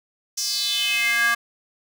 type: tone with high-pass filter sweep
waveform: square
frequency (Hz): 234.1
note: A#3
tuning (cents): +8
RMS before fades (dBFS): -22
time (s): 0.37-1.35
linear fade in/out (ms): 10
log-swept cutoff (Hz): 5900 to 1400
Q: 5
effects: none